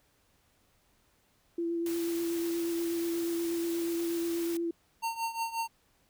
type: tone with vibrato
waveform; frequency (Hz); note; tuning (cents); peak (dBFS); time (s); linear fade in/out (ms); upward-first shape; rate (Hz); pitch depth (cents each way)
sine; 337.9; E4; +43; -29; 1.58-4.71; 5; sine; 8.3; 15
type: noise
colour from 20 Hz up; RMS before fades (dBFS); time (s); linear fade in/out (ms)
white; -43; 1.86-4.57; 2
type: tone with tremolo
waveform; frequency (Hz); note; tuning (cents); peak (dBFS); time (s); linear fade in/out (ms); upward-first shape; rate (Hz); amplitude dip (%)
square; 913; A#5; -36; -29; 5.02-5.68; 20; triangle; 5.6; 85
effects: pink hiss -69 dBFS RMS until 6.09 s